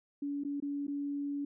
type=tone with dropouts; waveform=sine; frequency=284.9 Hz; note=C#4; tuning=48 cents sharp; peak=-33 dBFS; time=0.22-1.45 s; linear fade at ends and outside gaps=5 ms; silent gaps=0.437-0.448 / 0.602-0.623 / 0.869-0.879 s; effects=none